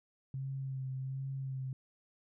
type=tone with vibrato; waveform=sine; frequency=133.3 Hz; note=C3; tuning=33 cents sharp; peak=-36 dBFS; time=0.34-1.73 s; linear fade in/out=2 ms; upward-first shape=sine; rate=1.3 Hz; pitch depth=26 cents each way; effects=none